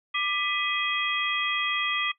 sine tone cluster, 1188 / 1988 / 2516 / 3258 Hz, D6 / B6 / D#7 / G#7, +20 / +11 / +19 / -34 cents, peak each -30 dBFS, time 0.14-2.12 s, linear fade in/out 10 ms, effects noise-tail reverb RT60 0.1 s tail -19 dB re dry

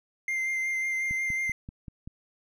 triangle tone with vibrato, 2093 Hz, C7, in tune, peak -25 dBFS, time 0.28-1.52 s, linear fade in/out 2 ms, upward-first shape sine, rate 5.5 Hz, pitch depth 16 cents each way
click train, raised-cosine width 5 ms, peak -27 dBFS, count 6, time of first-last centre 1.11-2.075 s, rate 5.18 Hz
effects none

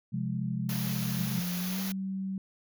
sine chord, F minor, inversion second, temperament equal, 130.81 / 174.61 / 207.7 Hz, C3 / F3 / Ab3, 0 / 0 / 0 cents, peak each -33 / -34 / -34 dBFS, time 0.12-1.41 s, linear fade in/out 20 ms
white band-stop noise, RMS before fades -38 dBFS, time 0.69-1.92 s, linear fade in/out 2 ms, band 6900 to 10000 Hz, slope 96 dB/octave
sine tone with pitch glide, 177.8 to 191.67 Hz, F3 to G3, +31 to -39 cents, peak -31 dBFS, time 1.19-2.38 s, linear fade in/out 2 ms, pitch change +130 cents, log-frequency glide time 1.56-1.82 s
effects none

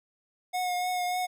square tone with vibrato, 724 Hz, F#5, 38 cents flat, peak -28 dBFS, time 0.53-1.27 s, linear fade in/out 20 ms, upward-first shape triangle, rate 3.4 Hz, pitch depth 24 cents each way, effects none

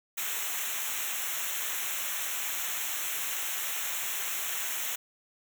white noise with comb filter, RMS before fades -33 dBFS, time 0.17-4.96 s, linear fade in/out 10 ms, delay 0.21 ms, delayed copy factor -1, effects none

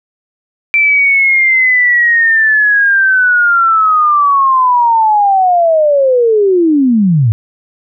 sine linear sweep, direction down, 2346 to 101.5 Hz, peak -6 dBFS, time 0.74-7.32 s, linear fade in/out 0 ms, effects none

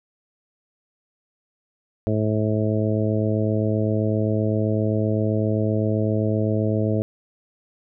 harmonic tone, 107.7 Hz, A2, 37 cents flat, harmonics 1 / 2 / 3 / 4 / 5 / 6, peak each -22 / -25 / -27 / -28 / -29 / -30 dBFS, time 2.07-7.02 s, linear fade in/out 0 ms, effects none

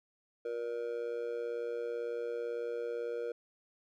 triangle tone with amplitude modulation, 473.8 Hz, A#4, 28 cents sharp, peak -29 dBFS, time 0.45-3.32 s, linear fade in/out 5 ms, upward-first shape sine, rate 118 Hz, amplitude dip 80%, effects none

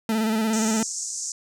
40% pulse tone with vibrato, 220 Hz, A3, in tune, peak -20 dBFS, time 0.09-0.83 s, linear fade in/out 2 ms, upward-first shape square, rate 17 Hz, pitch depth 35 cents each way
pink band-pass noise, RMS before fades -31 dBFS, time 0.53-1.32 s, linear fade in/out 2 ms, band 5900 to 7800 Hz, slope 48 dB/octave
effects none

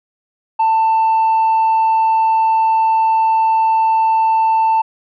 triangle tone with tanh clipping, 890 Hz, A5, 20 cents sharp, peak -11 dBFS, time 0.59-4.82 s, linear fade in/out 10 ms, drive 6 dB, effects none

